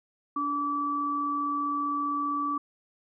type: tone pair together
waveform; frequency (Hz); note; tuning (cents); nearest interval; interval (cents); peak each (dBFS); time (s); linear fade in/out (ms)
sine; 289.3 / 1154; D4 / D6; -26 / -31; 2 octaves; 2395; -33 / -27; 0.36-2.58; 5
effects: none